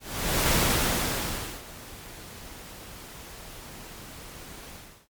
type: noise with ADSR envelope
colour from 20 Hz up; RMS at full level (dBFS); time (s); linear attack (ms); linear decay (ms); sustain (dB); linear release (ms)
pink; -22; 0-5.08; 520; 1100; -21; 360
effects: MP3 96 kbps